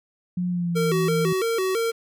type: tone with pitch glide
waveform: sine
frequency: 178.9 to 165 Hz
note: F3 to E3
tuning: +42 to +2 cents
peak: -22 dBFS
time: 0.37-1.33 s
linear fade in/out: 5 ms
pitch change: -140 cents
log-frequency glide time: 0.49-0.9 s
type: tone with vibrato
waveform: square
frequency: 415.3 Hz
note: G#4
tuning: in tune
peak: -22 dBFS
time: 0.75-1.92 s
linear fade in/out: 20 ms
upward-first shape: square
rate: 3 Hz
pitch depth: 170 cents each way
effects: none